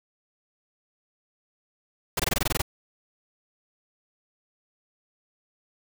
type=noise bursts; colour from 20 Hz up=pink; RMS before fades=-24 dBFS; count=10; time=2.17-2.619 s; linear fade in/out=5 ms; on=26 ms; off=21 ms; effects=none